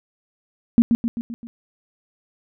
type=tone with echo; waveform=sine; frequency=233.1 Hz; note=A#3; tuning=in tune; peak=-8 dBFS; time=0.78-0.82 s; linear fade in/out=0 ms; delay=130 ms; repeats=5; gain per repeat=-5 dB; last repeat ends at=1.47 s; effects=none